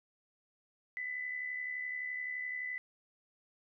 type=tone with amplitude modulation; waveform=sine; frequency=2000 Hz; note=B6; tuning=21 cents sharp; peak=-34 dBFS; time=0.97-2.78 s; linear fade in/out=0 ms; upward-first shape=sine; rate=71.7 Hz; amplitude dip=50%; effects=none